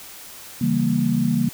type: chord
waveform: sine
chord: C# diminished seventh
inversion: none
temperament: equal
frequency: 138.59 / 164.81 / 196 / 233.1 Hz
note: C#3 / E3 / G3 / Bb3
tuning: 0 / 0 / 0 / 0 cents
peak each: -25 / -24 / -24 / -20 dBFS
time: 0.61-1.49 s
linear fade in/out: 5 ms
effects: white hiss -40 dBFS RMS until 1.53 s